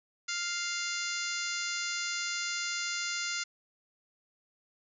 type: harmonic tone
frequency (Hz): 698.5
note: F5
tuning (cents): 0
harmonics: 2 / 3 / 4 / 5 / 6 / 7 / 8 / 9 / 10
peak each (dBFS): -38 / -38 / -42 / -44 / -42 / -40 / -45 / -42 / -41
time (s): 0.28-3.44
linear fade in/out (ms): 10
effects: none